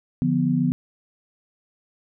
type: chord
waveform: sine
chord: B diminished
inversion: first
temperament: equal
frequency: 146.83 / 174.61 / 246.9 Hz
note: D3 / F3 / B3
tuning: 0 / 0 / 0 cents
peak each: -24 / -23 / -21 dBFS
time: 0.22-0.72 s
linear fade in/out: 0 ms
effects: none